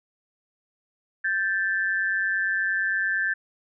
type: tone pair together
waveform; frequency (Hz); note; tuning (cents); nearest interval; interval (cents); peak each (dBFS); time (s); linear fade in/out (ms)
sine; 1565 / 1753.7; G6 / A6; -3 / -6; major second; 197; -25; 1.24-3.34; 10
effects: none